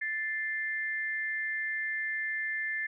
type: tone pair together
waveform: sine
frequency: 1760 / 2093 Hz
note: A6 / C7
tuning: 0 / 0 cents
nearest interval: minor third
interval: 300 cents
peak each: -32 / -35 dBFS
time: 0.01-2.87 s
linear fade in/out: 10 ms
effects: none